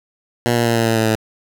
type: tone with pitch steps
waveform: 10% pulse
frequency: 119.5 / 117.92 / 116.37 / 114.83 / 113.32 / 111.82 / 110.34 Hz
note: A#2 / A#2 / A#2 / A#2 / A#2 / A2 / A2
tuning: +43 / +20 / -3 / -26 / -49 / +28 / +5 cents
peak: -6 dBFS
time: 0.46-1.153 s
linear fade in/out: 0 ms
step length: 99 ms
effects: none